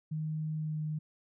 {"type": "tone with pitch glide", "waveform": "sine", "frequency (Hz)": [155.56, 153.77], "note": ["D#3", "D#3"], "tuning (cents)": [0, -20], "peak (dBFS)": -32, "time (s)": [0.11, 0.99], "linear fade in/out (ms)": 10, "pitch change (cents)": -20, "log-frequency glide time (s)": [0.56, 0.81], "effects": []}